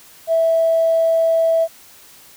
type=tone with tanh clipping; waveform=triangle; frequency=656 Hz; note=E5; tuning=9 cents flat; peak=-12 dBFS; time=0.27-1.68 s; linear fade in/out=50 ms; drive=2 dB; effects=white hiss -45 dBFS RMS until 2.36 s